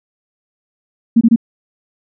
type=tone bursts; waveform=sine; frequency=230 Hz; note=A#3; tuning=23 cents flat; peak=-5 dBFS; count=3; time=1.16-1.361 s; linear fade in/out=10 ms; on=51 ms; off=24 ms; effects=none